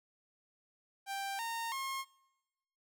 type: tone with pitch steps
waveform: sawtooth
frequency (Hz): 787 / 919.8 / 1075.1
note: G5 / A#5 / C6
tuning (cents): +7 / -23 / +47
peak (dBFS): -33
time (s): 1.06-2.05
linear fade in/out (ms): 50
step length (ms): 330
effects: noise-tail reverb RT60 1.0 s tail -23 dB re dry